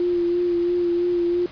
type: tone with vibrato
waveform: sine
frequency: 349.2 Hz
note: F4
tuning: in tune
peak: -18 dBFS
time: 0-1.46 s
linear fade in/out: 2 ms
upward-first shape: sine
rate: 3 Hz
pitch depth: 21 cents each way
effects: pink hiss -43 dBFS RMS until 1.51 s + resampled to 11025 Hz